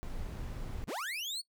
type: noise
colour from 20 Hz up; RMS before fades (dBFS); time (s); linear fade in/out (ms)
brown; -39; 0.03-0.84; 0
type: linear sweep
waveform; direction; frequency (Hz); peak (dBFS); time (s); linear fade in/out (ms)
35% pulse; up; 68.3 to 4516; -34; 0.87-1.42; 20
effects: noise-tail reverb RT60 0.1 s tail -21 dB re dry